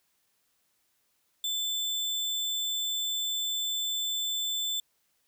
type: tone with sample-and-hold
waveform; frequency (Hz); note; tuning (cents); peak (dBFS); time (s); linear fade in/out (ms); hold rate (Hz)
sine; 3520; A7; 0; -28; 1.44-4.8; 2; 11025
effects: white hiss -73 dBFS RMS until 5.27 s